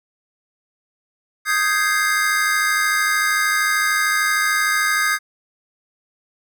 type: chord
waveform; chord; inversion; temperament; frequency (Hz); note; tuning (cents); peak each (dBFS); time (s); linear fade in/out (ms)
square; Ab major seventh; second; equal; 1244.5 / 1568 / 1661.2 / 2093; Eb6 / G6 / Ab6 / C7; 0 / 0 / 0 / 0; -23; 1.45-5.19; 50
effects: none